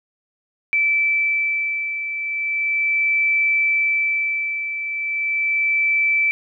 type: beating tone pair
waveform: sine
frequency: 2321 / 2321.37 Hz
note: D7 / D7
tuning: -21 / -21 cents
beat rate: 0.37 Hz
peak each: -25 / -18 dBFS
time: 0.73-6.31 s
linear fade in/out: 0 ms
effects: none

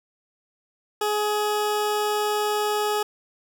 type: tone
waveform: 20% pulse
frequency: 420 Hz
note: G#4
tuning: 19 cents sharp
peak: -17 dBFS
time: 1.01-3.03 s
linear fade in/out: 5 ms
effects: none

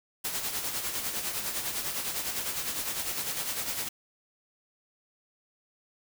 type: noise with tremolo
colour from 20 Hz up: white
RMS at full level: -31 dBFS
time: 0.24-3.89 s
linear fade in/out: 10 ms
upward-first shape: sine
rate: 9.9 Hz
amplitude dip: 50%
effects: none

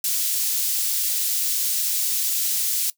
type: high-pass noise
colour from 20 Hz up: white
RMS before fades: -23 dBFS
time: 0.04-2.9 s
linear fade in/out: 2 ms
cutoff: 4300 Hz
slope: 12 dB/octave
effects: noise-tail reverb RT60 0.1 s tail -19 dB re dry

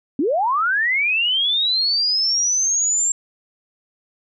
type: linear sweep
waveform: sine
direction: up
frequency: 246.9 to 7459 Hz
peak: -16 dBFS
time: 0.19-3.12 s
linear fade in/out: 2 ms
effects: none

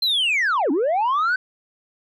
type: linear two-way sweep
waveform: sine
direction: down then up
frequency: 4186 to 255.5 to 1545 Hz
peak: -15 dBFS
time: 0.02-1.36 s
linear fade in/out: 5 ms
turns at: 0.71 s
effects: tanh soft clip ceiling -16 dBFS

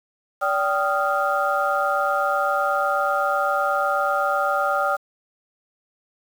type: tone cluster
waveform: sine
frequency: 576 / 777 / 1242 / 1390 Hz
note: D5 / G5 / D#6 / F6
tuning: -34 / -16 / -3 / -9 cents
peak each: -24 dBFS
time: 0.41-4.97 s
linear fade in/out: 20 ms
effects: tanh soft clip ceiling -8 dBFS + 7-bit

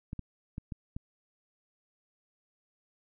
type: clicks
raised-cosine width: 5 ms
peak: -25 dBFS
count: 5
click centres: 0.131 / 0.193 / 0.581 / 0.722 / 0.965 s
effects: none

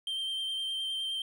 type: tone with vibrato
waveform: triangle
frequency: 3144 Hz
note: G7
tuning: 4 cents sharp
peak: -30 dBFS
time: 0.07-1.22 s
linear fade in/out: 2 ms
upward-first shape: sine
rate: 9.7 Hz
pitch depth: 15 cents each way
effects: none

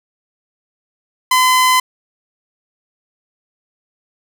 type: tone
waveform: sawtooth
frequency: 1020 Hz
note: C6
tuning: 44 cents flat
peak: -6 dBFS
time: 1.31-1.8 s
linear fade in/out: 5 ms
effects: none

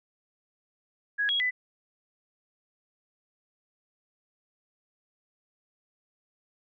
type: tone with pitch steps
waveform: sine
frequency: 1663 / 3310 / 1999 Hz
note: G#6 / G#7 / B6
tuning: +2 / -6 / +20 cents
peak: -24 dBFS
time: 1.18-1.51 s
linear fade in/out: 20 ms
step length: 110 ms
effects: none

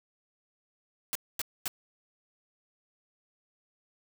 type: noise bursts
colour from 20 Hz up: white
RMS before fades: -32 dBFS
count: 3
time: 1.13-1.679 s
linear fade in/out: 0 ms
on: 23 ms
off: 240 ms
effects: none

